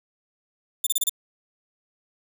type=tone bursts; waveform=5% pulse; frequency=3566 Hz; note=A7; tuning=22 cents sharp; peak=-12 dBFS; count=5; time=0.84-1.095 s; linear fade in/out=5 ms; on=27 ms; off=30 ms; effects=none